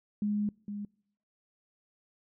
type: tone pair in turn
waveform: sine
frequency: 207.7 / 205.2 Hz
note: G#3 / G#3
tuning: 0 / -21 cents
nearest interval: unison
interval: 21 cents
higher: first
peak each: -27 / -35 dBFS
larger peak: first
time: 0.22-0.49 / 0.68-0.85 s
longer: first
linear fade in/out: 2 ms
effects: noise-tail reverb RT60 0.7 s tail -26 dB re dry